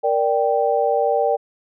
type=chord; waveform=sine; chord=G minor; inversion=first; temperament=equal; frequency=466.2 / 587.3 / 784 Hz; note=Bb4 / D5 / G5; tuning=0 / 0 / 0 cents; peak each=-20 dBFS; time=0.03-1.37 s; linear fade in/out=20 ms; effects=none